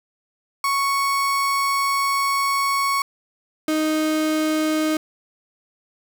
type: tone pair in turn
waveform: 35% pulse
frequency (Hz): 1108.7 / 311.1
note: C#6 / D#4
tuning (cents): 0 / 0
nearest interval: octave + minor seventh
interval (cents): 2200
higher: first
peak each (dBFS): -17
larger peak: neither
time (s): 0.64-3.02 / 3.68-4.97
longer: first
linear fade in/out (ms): 2
effects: none